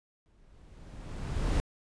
brown noise with exponential growth, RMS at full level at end -25 dBFS, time 0.26-1.6 s, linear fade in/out 0 ms, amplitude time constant 290 ms, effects resampled to 22050 Hz

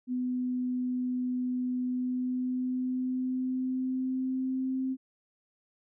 sine tone with pitch glide, 250.8 to 261.8 Hz, B3 to C4, +27 to +1 cents, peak -28 dBFS, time 0.07-4.97 s, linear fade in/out 50 ms, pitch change +74 cents, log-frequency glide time 1.83-4.86 s, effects none

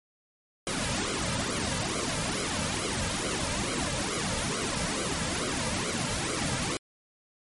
pink noise with flanger, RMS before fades -30 dBFS, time 0.67-6.77 s, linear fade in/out 0 ms, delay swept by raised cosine 1.1 to 2.8 ms, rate 2.3 Hz, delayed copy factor -0.85, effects MP3 48 kbps

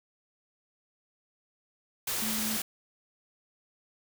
sine tone in noise, 218.2 Hz, A3, 14 cents flat, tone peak -34 dBFS, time 2.22-2.57 s, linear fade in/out 5 ms, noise white, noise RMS -32 dBFS, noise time 2.07-2.62 s, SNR -5 dB, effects none

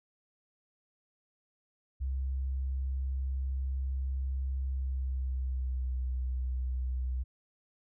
sine tone with pitch glide, 66.2 to 63.32 Hz, C2 to B1, +21 to +44 cents, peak -30 dBFS, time 2-7.24 s, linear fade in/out 20 ms, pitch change -77 cents, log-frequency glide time 4.66-5.96 s, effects none

